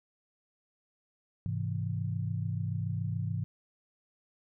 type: chord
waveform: sine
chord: Ab augmented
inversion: none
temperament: equal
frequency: 103.83 / 130.81 / 164.81 Hz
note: Ab2 / C3 / E3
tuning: 0 / 0 / 0 cents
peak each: -33 / -36 / -36 dBFS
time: 1.46-3.44 s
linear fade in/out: 0 ms
effects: none